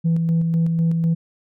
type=tone with tremolo; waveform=sine; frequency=165.4 Hz; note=E3; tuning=6 cents sharp; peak=-13 dBFS; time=0.04-1.15 s; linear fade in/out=20 ms; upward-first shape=square; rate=4 Hz; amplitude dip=35%; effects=tanh soft clip ceiling -13 dBFS